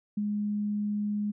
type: tone with ADSR envelope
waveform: sine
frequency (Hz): 207.7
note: G#3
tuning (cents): 0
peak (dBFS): -25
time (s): 0.17-1.32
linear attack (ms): 7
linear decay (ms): 25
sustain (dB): -2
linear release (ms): 18
effects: none